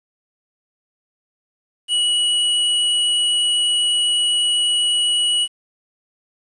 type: tone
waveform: square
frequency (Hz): 2927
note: F#7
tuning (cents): -19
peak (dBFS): -16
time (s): 1.88-5.48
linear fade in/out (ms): 50
effects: resampled to 24000 Hz + 8-bit